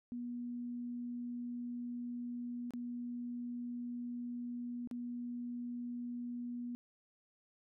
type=tone with dropouts; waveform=sine; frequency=241.9 Hz; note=B3; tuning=36 cents flat; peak=-39 dBFS; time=0.12-6.75 s; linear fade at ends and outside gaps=0 ms; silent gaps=2.707-2.736 / 4.874-4.912 s; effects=none